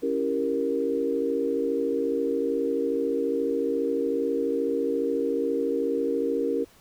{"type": "chord", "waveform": "sine", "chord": "C# diminished seventh", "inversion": "none", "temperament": "equal", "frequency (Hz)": [277.2, 329.6, 392, 466.2], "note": ["C#4", "E4", "G4", "Bb4"], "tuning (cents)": [0, 0, 0, 0], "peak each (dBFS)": [-29, -32, -30, -26], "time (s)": [0.02, 6.65], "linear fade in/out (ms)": 20, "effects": ["pink hiss -56 dBFS RMS until 6.8 s"]}